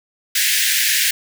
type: high-pass noise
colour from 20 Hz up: pink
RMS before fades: -17 dBFS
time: 0.35-1.11 s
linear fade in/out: 5 ms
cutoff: 1600 Hz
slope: 96 dB/octave
effects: none